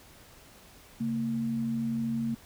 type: tone pair together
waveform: sine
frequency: 136.32 / 228.9 Hz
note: C#3 / A#3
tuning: -29 / -31 cents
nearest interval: major sixth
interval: 898 cents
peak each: -37 / -28 dBFS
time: 1-2.35 s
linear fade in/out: 10 ms
effects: pink hiss -54 dBFS RMS until 2.45 s

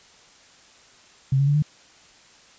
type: tone with pitch steps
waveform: sine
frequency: 134.4 / 139.38 / 144.55 / 149.9 Hz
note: C3 / C#3 / D3 / D3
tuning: +47 / +10 / -27 / +36 cents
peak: -16 dBFS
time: 1.32-1.624 s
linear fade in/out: 5 ms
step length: 76 ms
effects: white hiss -52 dBFS RMS until 2.58 s + resampled to 16000 Hz

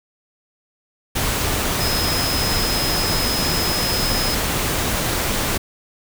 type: tone in noise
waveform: sine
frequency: 5100 Hz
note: D#8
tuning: 42 cents sharp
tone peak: -23 dBFS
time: 1.8-4.35 s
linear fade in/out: 10 ms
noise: pink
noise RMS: -21 dBFS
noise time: 1.15-5.58 s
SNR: -5 dB
effects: none

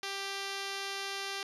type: tone with low-pass filter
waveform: 5% pulse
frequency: 393.5 Hz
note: G4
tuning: 7 cents sharp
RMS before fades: -38 dBFS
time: 0.03-1.43 s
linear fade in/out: 2 ms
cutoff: 7800 Hz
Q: 1.4
effects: none

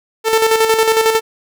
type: tone with tremolo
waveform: sawtooth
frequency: 445 Hz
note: A4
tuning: 20 cents sharp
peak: -5 dBFS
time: 0.24-1.21 s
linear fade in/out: 50 ms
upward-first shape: square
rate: 11 Hz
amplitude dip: 50%
effects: none

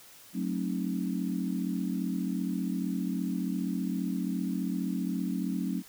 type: chord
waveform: sine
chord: F# diminished seventh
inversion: none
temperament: equal with one note detuned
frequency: 185 / 220 / 268.5 / 311.1 Hz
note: F#3 / A3 / C4 / Eb4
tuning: 0 / 0 / +45 / 0 cents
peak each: -32 / -35 / -34 / -38 dBFS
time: 0.33-5.83 s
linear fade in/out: 50 ms
effects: white hiss -53 dBFS RMS until 5.88 s

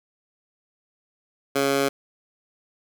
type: tone with high-pass filter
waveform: 15% pulse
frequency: 138.59 Hz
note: C#3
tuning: in tune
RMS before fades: -22 dBFS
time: 1.55-1.89 s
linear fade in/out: 10 ms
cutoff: 360 Hz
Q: 0.86
effects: none

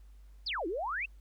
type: exponential two-way sweep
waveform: sine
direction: down then up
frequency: 5350 to 311.1 to 2783 Hz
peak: -32 dBFS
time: 0.46-1.06 s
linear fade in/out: 10 ms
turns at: 0.67 s
effects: added 50 Hz sine -51 dBFS peak until 1.2 s + pink hiss -72 dBFS RMS until 1.2 s

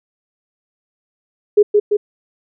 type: tone with echo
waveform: sine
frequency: 415.3 Hz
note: G#4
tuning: in tune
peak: -5 dBFS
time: 1.57-1.63 s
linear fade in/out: 10 ms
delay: 170 ms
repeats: 2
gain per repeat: -3 dB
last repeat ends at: 1.97 s
effects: none

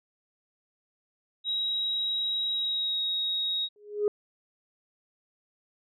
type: tone with pitch glide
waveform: sine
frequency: 3832 to 3781 Hz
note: A#7 to A#7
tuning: +47 to +24 cents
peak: -26 dBFS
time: 1.44-3.69 s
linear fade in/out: 50 ms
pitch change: -23 cents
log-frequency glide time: 2.52-3.01 s
type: tone with exponential growth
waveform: sine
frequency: 415.3 Hz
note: G#4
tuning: in tune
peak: -18 dBFS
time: 3.76-4.08 s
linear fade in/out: 1 ms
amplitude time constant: 68 ms
effects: tanh soft clip ceiling -17 dBFS

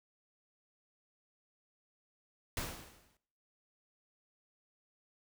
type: noise with exponential decay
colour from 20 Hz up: pink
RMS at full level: -36 dBFS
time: 2.57-3.17 s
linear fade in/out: 1 ms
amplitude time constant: 130 ms
effects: noise-tail reverb RT60 0.7 s tail -20 dB re dry

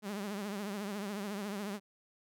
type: tone with vibrato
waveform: sawtooth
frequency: 202.9 Hz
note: G#3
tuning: 40 cents flat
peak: -33 dBFS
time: 0.02-1.8 s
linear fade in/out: 50 ms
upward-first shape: triangle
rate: 14 Hz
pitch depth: 110 cents each way
effects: none

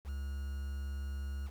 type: tone with quantisation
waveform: triangle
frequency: 69.1 Hz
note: C#2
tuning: 5 cents flat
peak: -34 dBFS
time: 0.04-1.51 s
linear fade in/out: 50 ms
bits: 9
effects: none

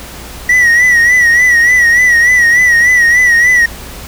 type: tone with vibrato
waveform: triangle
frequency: 1930 Hz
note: B6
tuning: 40 cents flat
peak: -3 dBFS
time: 0.49-3.66 s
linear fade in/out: 5 ms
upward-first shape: sine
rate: 3.4 Hz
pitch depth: 68 cents each way
effects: added 60 Hz sine -31 dBFS peak until 4.07 s + pink hiss -29 dBFS RMS until 4.07 s

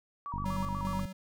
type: tone with vibrato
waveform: sine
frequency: 1044 Hz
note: C6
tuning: 4 cents flat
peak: -36 dBFS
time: 0.26-1 s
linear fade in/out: 0 ms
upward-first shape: square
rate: 8.2 Hz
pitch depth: 160 cents each way
type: click train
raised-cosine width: 5 ms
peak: -26 dBFS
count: 36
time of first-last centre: 0.34-1.054 s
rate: 49 Hz
type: tone with tremolo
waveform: square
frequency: 188.2 Hz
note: F#3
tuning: 30 cents sharp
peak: -35 dBFS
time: 0.45-1.13 s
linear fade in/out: 10 ms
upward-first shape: square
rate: 2.5 Hz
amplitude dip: 50%
effects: none

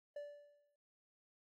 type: tone with exponential decay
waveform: triangle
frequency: 582 Hz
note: D5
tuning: 16 cents flat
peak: -40 dBFS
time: 0.16-0.76 s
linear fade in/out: 5 ms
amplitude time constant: 130 ms
effects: AAC 48 kbps

